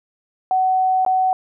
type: tone with dropouts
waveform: sine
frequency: 750 Hz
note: F#5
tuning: 23 cents sharp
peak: -14 dBFS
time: 0.51-1.33 s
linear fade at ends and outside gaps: 1 ms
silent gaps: 1.05-1.063 s
effects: none